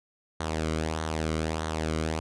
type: tone with flanger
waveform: sawtooth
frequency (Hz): 79.1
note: D#2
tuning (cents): +29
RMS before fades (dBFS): -30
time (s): 0.4-2.2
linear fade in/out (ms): 5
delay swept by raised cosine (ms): 0.39 to 1.17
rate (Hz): 1.6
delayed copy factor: -0.6
effects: resampled to 22050 Hz